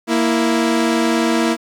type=tone pair together; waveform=sawtooth; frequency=233.1 / 329.6 Hz; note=A#3 / E4; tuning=0 / 0 cents; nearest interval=tritone; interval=600 cents; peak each=-13 / -13 dBFS; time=0.07-1.57 s; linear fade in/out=50 ms; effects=low-pass 9000 Hz 12 dB/octave + 8-bit